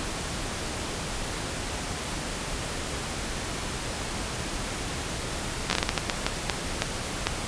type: slowing click train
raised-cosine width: 0.2 ms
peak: -5 dBFS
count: 13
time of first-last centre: 5.7-7.27 s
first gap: 12 ms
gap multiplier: 1.39
effects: pink hiss -32 dBFS RMS until 7.47 s + resampled to 22050 Hz